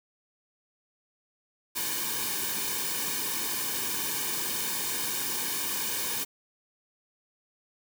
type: noise with comb filter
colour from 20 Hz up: white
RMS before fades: -31 dBFS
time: 1.75-6.25 s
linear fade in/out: 20 ms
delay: 1.5 ms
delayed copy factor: -0.85
effects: none